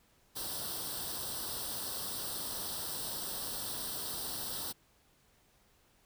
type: noise with comb filter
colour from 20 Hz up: white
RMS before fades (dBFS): -39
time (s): 0.35-4.73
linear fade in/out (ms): 20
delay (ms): 0.22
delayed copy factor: +0.8
effects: pink hiss -68 dBFS RMS until 6.05 s